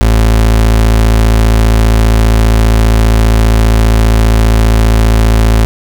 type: tone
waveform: 35% pulse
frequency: 55 Hz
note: A1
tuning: in tune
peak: -3 dBFS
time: 0.01-5.65 s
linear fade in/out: 0 ms
effects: none